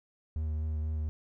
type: tone with vibrato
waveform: triangle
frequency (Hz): 77.5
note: D#2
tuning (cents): -6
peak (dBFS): -28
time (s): 0.36-1.09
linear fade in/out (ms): 0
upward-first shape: triangle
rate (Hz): 4.1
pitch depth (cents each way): 22
effects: none